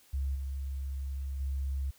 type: tone with level steps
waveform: sine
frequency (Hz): 68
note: C#2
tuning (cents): -33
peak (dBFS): -29 / -33 / -30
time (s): 0.13-1.91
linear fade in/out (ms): 10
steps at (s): 0.35 / 1.4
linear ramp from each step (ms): 5
effects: white hiss -62 dBFS RMS until 1.98 s